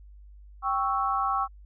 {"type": "chord", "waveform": "sine", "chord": "C# diminished", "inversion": "second", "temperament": "equal", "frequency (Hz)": [784, 1108.7, 1318.5], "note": ["G5", "C#6", "E6"], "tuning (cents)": [0, 0, 0], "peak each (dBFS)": [-29, -27, -29], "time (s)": [0.62, 1.48], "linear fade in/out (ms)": 50, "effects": ["added 50 Hz sine -46 dBFS peak until 1.65 s"]}